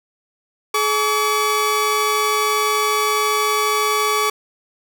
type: tone pair together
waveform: sawtooth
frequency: 425.1 / 1140.8 Hz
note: G#4 / C#6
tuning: +40 / +49 cents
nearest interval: octave + perfect fourth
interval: 1709 cents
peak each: -17 / -14 dBFS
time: 0.74-4.3 s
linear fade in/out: 5 ms
effects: none